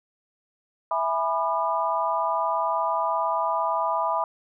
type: chord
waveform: sine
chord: E dominant seventh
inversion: none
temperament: equal with one note detuned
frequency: 659.3 / 830.6 / 987.8 / 1205.6 Hz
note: E5 / G#5 / B5 / D6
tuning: 0 / 0 / 0 / +45 cents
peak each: -28 / -30 / -25 / -29 dBFS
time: 0.91-4.24 s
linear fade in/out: 2 ms
effects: none